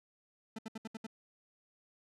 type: tone bursts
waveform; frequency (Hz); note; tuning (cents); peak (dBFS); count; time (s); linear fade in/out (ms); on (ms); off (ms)
40% pulse; 221.5; A3; +12; -39; 6; 0.56-1.067; 5; 27; 69
effects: low-pass 9000 Hz 12 dB/octave